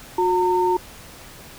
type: tone pair together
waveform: sine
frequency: 361.5 / 912 Hz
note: F#4 / A#5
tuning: -40 / -38 cents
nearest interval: octave + major third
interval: 1602 cents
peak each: -19 dBFS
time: 0.18-0.77 s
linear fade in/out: 5 ms
effects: pink hiss -42 dBFS RMS until 1.58 s